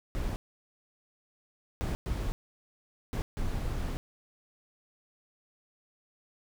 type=noise bursts at uneven times; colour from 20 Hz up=brown; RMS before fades=-32 dBFS; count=5; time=0.15-0.36 / 1.81-1.95 / 2.06-2.32 / 3.13-3.22 / 3.37-3.97 s; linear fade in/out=0 ms; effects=none